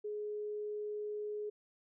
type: tone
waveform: sine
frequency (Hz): 419.6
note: G#4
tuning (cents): +18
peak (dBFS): -37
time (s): 0.04-1.5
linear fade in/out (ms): 10
effects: none